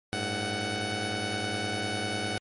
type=tone cluster; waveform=10% pulse; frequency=99.8 / 109.7 / 744 Hz; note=G2 / A2 / F#5; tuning=+32 / -5 / +9 cents; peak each=-26 / -27 / -24 dBFS; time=0.13-2.38 s; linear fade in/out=0 ms; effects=MP3 48 kbps